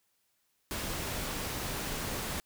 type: noise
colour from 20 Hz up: pink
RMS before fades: -36 dBFS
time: 0.71-2.4 s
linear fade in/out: 0 ms
effects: white hiss -75 dBFS RMS until 2.45 s